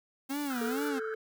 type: tone with vibrato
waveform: 45% pulse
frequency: 262.6 Hz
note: C4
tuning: 6 cents sharp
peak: -32 dBFS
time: 0.29-1 s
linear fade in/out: 20 ms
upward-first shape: sine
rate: 2.2 Hz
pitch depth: 190 cents each way
type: noise with tremolo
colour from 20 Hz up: blue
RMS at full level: -45 dBFS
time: 0.29-0.89 s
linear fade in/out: 10 ms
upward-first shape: sine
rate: 19 Hz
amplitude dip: 25%
type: band-pass noise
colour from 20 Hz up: pink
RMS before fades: -42 dBFS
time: 0.5-1.14 s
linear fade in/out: 0 ms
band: 1300 to 1600 Hz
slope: 96 dB/octave
type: tone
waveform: triangle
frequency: 440 Hz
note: A4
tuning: in tune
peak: -32 dBFS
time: 0.61-1.15 s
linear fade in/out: 5 ms
effects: none